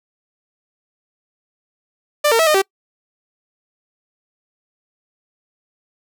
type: tone with pitch steps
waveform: sawtooth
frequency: 593 / 456.7 / 649 / 612 / 387.3 Hz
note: D5 / A#4 / E5 / D#5 / G4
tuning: +17 / -36 / -27 / -29 / -21 cents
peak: -8 dBFS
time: 2.24-2.62 s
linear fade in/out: 10 ms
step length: 76 ms
effects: noise-tail reverb RT60 0.1 s tail -26 dB re dry